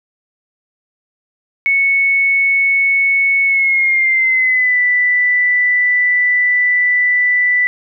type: tone with pitch glide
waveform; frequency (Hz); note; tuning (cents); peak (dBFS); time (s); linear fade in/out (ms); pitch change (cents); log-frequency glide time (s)
sine; 2210 to 1980.3; C#7 to B6; -6 to +4; -10; 1.66-7.67; 0; -190; 3.45-4.8
effects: none